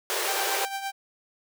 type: high-pass noise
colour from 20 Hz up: pink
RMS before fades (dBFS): -28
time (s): 0.1-0.65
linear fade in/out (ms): 0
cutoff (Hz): 360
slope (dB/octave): 96
type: tone with tremolo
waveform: sawtooth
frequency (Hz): 784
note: G5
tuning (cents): 0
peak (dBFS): -24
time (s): 0.27-0.92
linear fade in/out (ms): 20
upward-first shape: triangle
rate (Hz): 8.8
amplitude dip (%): 65
effects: none